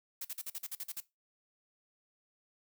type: noise bursts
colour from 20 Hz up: blue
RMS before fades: -40 dBFS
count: 10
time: 0.21-1.004 s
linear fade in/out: 5 ms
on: 38 ms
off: 46 ms
effects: noise-tail reverb RT60 0.2 s tail -18 dB re dry